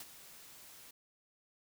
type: noise with ADSR envelope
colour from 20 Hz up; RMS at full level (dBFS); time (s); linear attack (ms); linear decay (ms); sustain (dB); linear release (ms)
white; -45; 0-0.91; 3; 39; -10; 5
effects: none